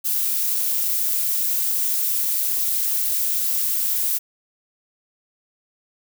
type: noise with amplitude modulation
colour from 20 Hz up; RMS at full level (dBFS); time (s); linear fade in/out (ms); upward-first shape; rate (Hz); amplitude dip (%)
violet; -19; 0.04-4.19; 20; sine; 268; 60
effects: none